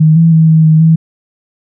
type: tone with pitch steps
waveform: sine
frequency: 156.6 / 164.9 / 160.5 / 159.3 / 157.4 / 161.7 Hz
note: D#3 / E3 / E3 / D#3 / D#3 / E3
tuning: +11 / +1 / -46 / +41 / +20 / -33 cents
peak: -3 dBFS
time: 0-0.96 s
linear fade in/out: 10 ms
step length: 160 ms
effects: none